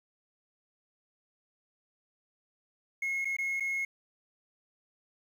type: tone with dropouts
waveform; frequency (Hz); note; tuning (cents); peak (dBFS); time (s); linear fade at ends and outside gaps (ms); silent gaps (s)
triangle; 2167; C#7; -40; -27; 3.02-3.85; 5; 3.247-3.253 / 3.367-3.385 / 3.599-3.605
effects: tanh soft clip ceiling -24 dBFS + 10-bit